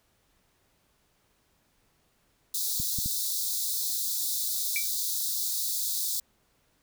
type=high-pass noise; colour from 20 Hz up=white; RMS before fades=-30 dBFS; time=2.54-6.2 s; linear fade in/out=5 ms; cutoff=3600 Hz; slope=96 dB/octave
type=clicks; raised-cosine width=5 ms; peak=-23 dBFS; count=3; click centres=2.8 / 2.987 / 3.06 s
type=tone with exponential decay; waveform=sine; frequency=2316 Hz; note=D7; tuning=25 cents flat; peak=-24 dBFS; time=4.76-4.89 s; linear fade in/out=1 ms; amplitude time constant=27 ms
effects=pink hiss -69 dBFS RMS until 6.82 s